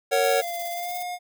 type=chord; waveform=square; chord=F# major; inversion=first; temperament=just; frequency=462.5 / 555 / 740 Hz; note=A#4 / C#5 / F#5; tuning=-14 / +2 / 0 cents; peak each=-25 / -23 / -25 dBFS; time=0.11-0.42 s; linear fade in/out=20 ms
type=noise with tremolo; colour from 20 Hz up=violet; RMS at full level=-36 dBFS; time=0.24-1.03 s; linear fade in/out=5 ms; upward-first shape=square; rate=17 Hz; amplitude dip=50%
type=tone with pitch glide; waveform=square; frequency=691 to 714.5 Hz; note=F5 to F5; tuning=-19 to +39 cents; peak=-30 dBFS; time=0.39-1.19 s; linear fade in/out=50 ms; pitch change=+58 cents; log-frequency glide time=0.71-0.96 s
effects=none